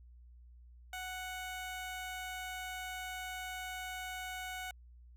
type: tone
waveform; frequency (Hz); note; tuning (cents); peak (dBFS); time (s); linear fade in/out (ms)
15% pulse; 740; F#5; 0; -34; 0.93-4.71; 2
effects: added 60 Hz sine -54 dBFS peak until 5.16 s